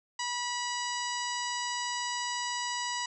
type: harmonic tone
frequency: 974 Hz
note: B5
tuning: 24 cents flat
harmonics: 1 / 2 / 3 / 4 / 5 / 6 / 7 / 8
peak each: -35 / -38 / -40 / -43 / -40 / -44 / -45 / -42 dBFS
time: 0.19-3.06 s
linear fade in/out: 5 ms
effects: none